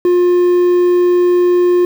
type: tone with quantisation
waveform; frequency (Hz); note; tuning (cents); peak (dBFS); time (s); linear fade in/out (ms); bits
triangle; 355.2; F4; +29; -6; 0.05-1.85; 2; 6
effects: none